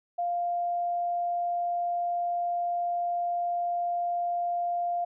sine tone, 698.5 Hz, F5, in tune, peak -26 dBFS, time 0.18-5.05 s, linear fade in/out 10 ms, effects none

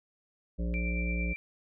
harmonic tone, 58.6 Hz, A#1, 10 cents sharp, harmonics 1 / 3 / 5 / 7 / 9 / 10, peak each -30 / -35 / -43 / -47 / -46 / -49 dBFS, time 0.58-1.34 s, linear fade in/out 20 ms
sine tone with tremolo, 2349 Hz, D7, in tune, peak -34 dBFS, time 0.74-1.36 s, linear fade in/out 0 ms, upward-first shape triangle, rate 8.9 Hz, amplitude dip 45%
effects none

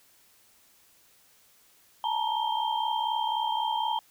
sine tone cluster, 845 / 884 / 948 / 3166 Hz, G#5 / A5 / A#5 / G7, +30 / +8 / +29 / +17 cents, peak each -35 / -29 / -30 / -35 dBFS, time 2.04-3.99 s, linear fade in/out 2 ms, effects white hiss -61 dBFS RMS until 4.1 s

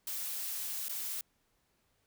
blue noise with dropouts, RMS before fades -38 dBFS, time 0.07-1.21 s, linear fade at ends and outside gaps 2 ms, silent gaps 0.884-0.894 s, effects pink hiss -75 dBFS RMS until 2.06 s

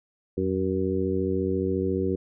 harmonic tone with a mistuned harmonic, 94.4 Hz, F#2, 35 cents sharp, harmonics 1 / 2 / 3 / 4 / 5, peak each -31 / -30 / -30 / -27 / -31 dBFS, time 0.37-2.16 s, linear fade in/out 10 ms, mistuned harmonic 1, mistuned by -120 cents, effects none

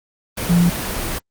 sine tone in noise, 173.5 Hz, F3, 11 cents flat, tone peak -11 dBFS, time 0.49-0.7 s, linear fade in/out 10 ms, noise pink, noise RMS -24 dBFS, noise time 0.37-1.19 s, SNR +10 dB, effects Opus 24 kbps

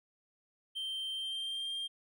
triangle tone with pitch glide, 3136 to 3195 Hz, G7 to G7, 0 to +32 cents, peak -34 dBFS, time 0.75-1.88 s, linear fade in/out 20 ms, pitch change +32 cents, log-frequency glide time 1.13-1.73 s, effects none

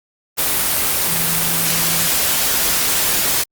sine tone in noise, 166.5 Hz, E3, 18 cents sharp, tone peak -27 dBFS, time 1.07-2.08 s, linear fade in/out 20 ms, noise white, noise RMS -17 dBFS, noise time 0.37-3.44 s, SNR -13 dB, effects Opus 24 kbps

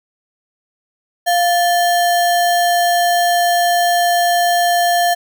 sine tone with sample-and-hold, 698.5 Hz, F5, in tune, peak -11 dBFS, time 1.26-5.15 s, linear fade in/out 20 ms, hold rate 2450 Hz, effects none

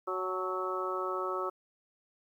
harmonic tone with a mistuned harmonic, 185.8 Hz, F#3, 7 cents sharp, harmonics 2 / 3 / 4 / 5 / 6 / 7, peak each -36 / -39 / -45 / -43 / -38 / -36 dBFS, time 0.07-1.5 s, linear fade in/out 10 ms, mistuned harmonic 5, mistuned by -52 cents, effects 11-bit

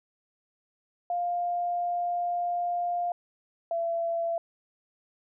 sine tone pair in turn, 702 / 673.3 Hz, F5 / E5, +9 / +36 cents, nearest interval minor second, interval 73 cents, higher first, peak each -26 dBFS, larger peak neither, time 1.1-3.12 / 3.71-4.38 s, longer first, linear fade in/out 2 ms, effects none

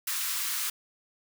white high-pass noise, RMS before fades -31 dBFS, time 0.07-0.7 s, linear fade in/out 5 ms, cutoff 1000 Hz, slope 48 dB/octave, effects none

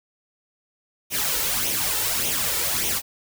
white noise with flanger, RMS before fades -24 dBFS, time 1.1-3.02 s, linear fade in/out 50 ms, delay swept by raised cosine 0.32 to 2.22 ms, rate 1.7 Hz, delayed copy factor +0.6, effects none

